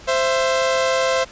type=tone pair together; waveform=sawtooth; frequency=523.3 / 667.2 Hz; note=C5 / E5; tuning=0 / +21 cents; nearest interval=major third; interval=421 cents; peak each=-14 / -18 dBFS; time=0.07-1.25 s; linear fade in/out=20 ms; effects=pink hiss -42 dBFS RMS until 1.31 s + resampled to 16000 Hz